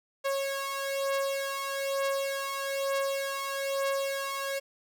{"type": "beating tone pair", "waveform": "sawtooth", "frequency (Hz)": [548, 549.1], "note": ["C#5", "C#5"], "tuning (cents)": [-20, -17], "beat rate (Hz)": 1.1, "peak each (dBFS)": [-30, -27], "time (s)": [0.24, 4.6], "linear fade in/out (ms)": 20, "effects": []}